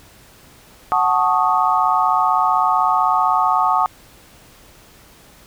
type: chord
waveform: sine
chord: D# half-diminished seventh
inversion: first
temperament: equal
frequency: 740 / 880 / 1108.7 / 1244.5 Hz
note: F#5 / A5 / C#6 / D#6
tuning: 0 / 0 / 0 / 0 cents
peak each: -19 dBFS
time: 0.92-3.86 s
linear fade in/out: 0 ms
effects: pink hiss -47 dBFS RMS until 5.46 s